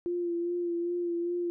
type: tone with vibrato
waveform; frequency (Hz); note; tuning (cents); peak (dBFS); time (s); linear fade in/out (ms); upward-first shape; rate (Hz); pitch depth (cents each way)
sine; 346.3; F4; -15; -28; 0.06-1.5; 0; sine; 2.5; 26
effects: none